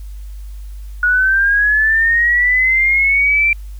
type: linear sweep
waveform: sine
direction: up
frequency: 1450 to 2359 Hz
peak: -10 dBFS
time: 1.03-3.53 s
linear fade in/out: 2 ms
effects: added 50 Hz sine -27 dBFS peak until 3.79 s + white hiss -51 dBFS RMS until 3.79 s